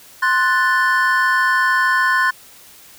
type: chord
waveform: triangle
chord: F# diminished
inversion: second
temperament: equal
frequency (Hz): 1046.5 / 1480 / 1760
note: C6 / F#6 / A6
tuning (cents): 0 / 0 / 0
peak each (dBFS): -16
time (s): 0.22-2.31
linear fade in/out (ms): 10
effects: white hiss -44 dBFS RMS until 2.98 s